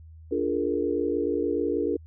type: chord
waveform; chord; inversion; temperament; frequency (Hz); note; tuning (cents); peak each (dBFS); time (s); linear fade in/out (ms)
sine; Bb dominant seventh; first; just; 291.4 / 349.6 / 419.5 / 466.2; D4 / F4 / Ab4 / Bb4; -13 / +2 / +17 / 0; -29; 0.31-1.97; 10
effects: added 80 Hz sine -44 dBFS peak until 2.06 s